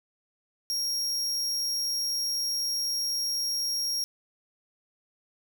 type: tone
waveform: 40% pulse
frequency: 5588 Hz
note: F8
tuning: in tune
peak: -26 dBFS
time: 0.7-4.04 s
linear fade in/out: 0 ms
effects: none